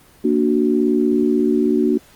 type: chord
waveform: sine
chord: Bb augmented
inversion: none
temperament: equal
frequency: 233.1 / 293.7 / 370 Hz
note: Bb3 / D4 / F#4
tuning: 0 / 0 / 0 cents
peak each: -18 dBFS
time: 0.24-1.98 s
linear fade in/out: 10 ms
effects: pink hiss -49 dBFS RMS until 2.15 s + Opus 24 kbps